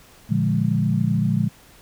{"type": "chord", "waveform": "sine", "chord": "Bb dominant seventh", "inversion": "none", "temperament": "equal", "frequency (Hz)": [116.54, 146.83, 174.61, 207.7], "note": ["Bb2", "D3", "F3", "Ab3"], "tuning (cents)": [0, 0, 0, 0], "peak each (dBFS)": -23, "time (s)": [0.29, 1.49], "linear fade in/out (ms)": 20, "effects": ["pink hiss -50 dBFS RMS until 1.81 s"]}